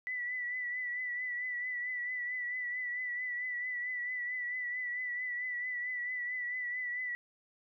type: tone with vibrato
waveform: sine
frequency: 1975 Hz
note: B6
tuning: in tune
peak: -34 dBFS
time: 0.07-7.15 s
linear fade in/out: 0 ms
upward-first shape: triangle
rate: 4.5 Hz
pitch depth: 44 cents each way
effects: none